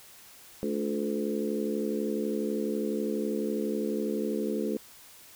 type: harmonic tone with a mistuned harmonic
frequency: 72.1 Hz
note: D2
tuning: 31 cents flat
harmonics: 3 / 4 / 5 / 6 / 7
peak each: -32 / -35 / -35 / -33 / -37 dBFS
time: 0.63-4.77 s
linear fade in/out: 0 ms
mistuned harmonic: 5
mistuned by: -39 cents
effects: white hiss -52 dBFS RMS until 5.35 s